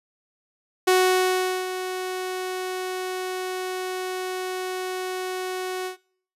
sawtooth tone with ADSR envelope, 370 Hz, F#4, in tune, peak -11 dBFS, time 0.87-5.97 s, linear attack 10 ms, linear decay 780 ms, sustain -12 dB, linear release 110 ms, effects noise-tail reverb RT60 0.6 s tail -24 dB re dry + resampled to 32000 Hz

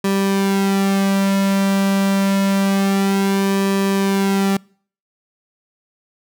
sawtooth tone with flanger, 195.9 Hz, G3, 1 cent flat, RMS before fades -17 dBFS, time 0.04-4.57 s, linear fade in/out 5 ms, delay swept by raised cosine 1.4 to 2.8 ms, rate 0.27 Hz, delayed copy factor -0.65, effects noise-tail reverb RT60 0.5 s tail -26 dB re dry

